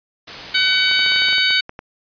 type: noise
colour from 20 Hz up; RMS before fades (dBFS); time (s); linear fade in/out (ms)
white; -31; 0.27-1.35; 10
type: harmonic tone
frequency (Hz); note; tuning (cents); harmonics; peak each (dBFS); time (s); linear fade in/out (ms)
753; F#5; +30; 2 / 3 / 4 / 5 / 6; -20 / -20 / -20 / -20 / -20; 0.54-1.61; 10
type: clicks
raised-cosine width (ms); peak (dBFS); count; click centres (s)
0.5; -17; 12; 0.914 / 0.993 / 1.063 / 1.119 / 1.161 / 1.22 / 1.286 / 1.328 / 1.382 / 1.506 / 1.694 / 1.791
effects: resampled to 11025 Hz